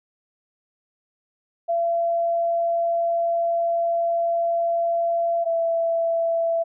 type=tone pair in turn; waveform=sine; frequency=678 / 666.7 Hz; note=E5 / E5; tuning=+49 / +19 cents; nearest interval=unison; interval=30 cents; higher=first; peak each=-19 dBFS; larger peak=neither; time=1.68-5.45 / 5.45-6.64 s; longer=first; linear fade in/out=20 ms; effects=none